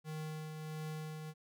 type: tone with tremolo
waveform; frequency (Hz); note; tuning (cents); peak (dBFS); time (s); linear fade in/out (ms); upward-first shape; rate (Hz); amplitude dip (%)
square; 155.56; D#3; 0; -40; 0.04-1.34; 50; triangle; 1.5; 40
effects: none